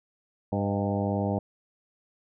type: harmonic tone with a mistuned harmonic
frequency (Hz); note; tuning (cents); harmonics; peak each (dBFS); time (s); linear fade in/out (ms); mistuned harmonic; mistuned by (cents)
100; G2; +35; 1 / 2 / 3 / 4 / 5 / 6 / 7 / 8 / 9; -30 / -29 / -34 / -37 / -34 / -34 / -39 / -36 / -42; 0.52-1.39; 5; 6; +47
effects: none